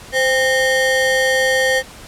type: ring-modulated tone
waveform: square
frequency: 659.3 Hz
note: E5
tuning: in tune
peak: -11 dBFS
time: 0.12-1.83 s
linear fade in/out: 50 ms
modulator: 1180 Hz
effects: pink hiss -38 dBFS RMS until 2.07 s + low-pass 11000 Hz 12 dB/octave